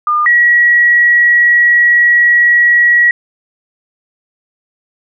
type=tone pair in turn; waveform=sine; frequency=1210 / 1918 Hz; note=D#6 / A#6; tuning=-49 / +49 cents; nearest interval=minor sixth; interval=798 cents; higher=second; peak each=-9 / -5 dBFS; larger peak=second; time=0.07-0.26 / 0.26-3.11 s; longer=second; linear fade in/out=2 ms; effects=none